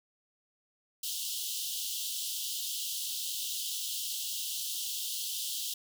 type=high-pass noise; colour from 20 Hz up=pink; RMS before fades=-36 dBFS; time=1.03-5.74 s; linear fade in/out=5 ms; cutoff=2900 Hz; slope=96 dB/octave; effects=none